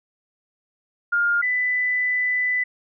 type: tone pair in turn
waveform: sine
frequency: 1411 / 1994.3 Hz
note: F6 / B6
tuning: +17 / +16 cents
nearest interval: tritone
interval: 599 cents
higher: second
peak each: -17 / -19 dBFS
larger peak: first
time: 1.12-1.42 / 1.42-2.64 s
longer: second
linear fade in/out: 10 ms
effects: none